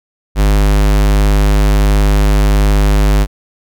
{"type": "tone", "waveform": "square", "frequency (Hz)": 50.7, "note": "G#1", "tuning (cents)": -41, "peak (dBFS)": -8, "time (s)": [0.35, 3.27], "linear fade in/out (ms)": 50, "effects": []}